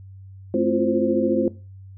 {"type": "tone cluster", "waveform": "sine", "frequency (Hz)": [217.8, 263.8, 339.3, 353.4, 524], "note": ["A3", "C4", "F4", "F4", "C5"], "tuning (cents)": [-17, 14, -50, 21, 2], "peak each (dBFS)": -24, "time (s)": [0.54, 1.48], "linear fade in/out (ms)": 2, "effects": ["noise-tail reverb RT60 0.3 s tail -18 dB re dry", "added 96 Hz sine -39 dBFS peak until 1.97 s"]}